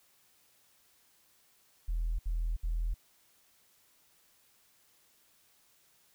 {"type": "tone bursts", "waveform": "sine", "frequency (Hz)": 40.98, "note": "E1", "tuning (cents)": -9, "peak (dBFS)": -28, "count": 3, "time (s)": [1.88, 2.942], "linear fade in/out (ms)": 10, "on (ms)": 310, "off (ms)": 66, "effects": ["tanh soft clip ceiling -26 dBFS", "white hiss -67 dBFS RMS until 6.14 s"]}